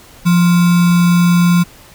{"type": "tone with sample-and-hold", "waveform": "sine", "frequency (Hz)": 174.61, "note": "F3", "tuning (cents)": 0, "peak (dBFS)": -7, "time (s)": [0.25, 1.64], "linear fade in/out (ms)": 20, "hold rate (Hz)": 1225, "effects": ["pink hiss -41 dBFS RMS until 1.94 s"]}